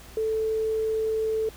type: tone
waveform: sine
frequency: 440.1 Hz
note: A4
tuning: in tune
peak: -23 dBFS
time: 0.17-1.49 s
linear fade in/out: 2 ms
effects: added 60 Hz sine -47 dBFS peak until 1.56 s + pink hiss -48 dBFS RMS until 1.56 s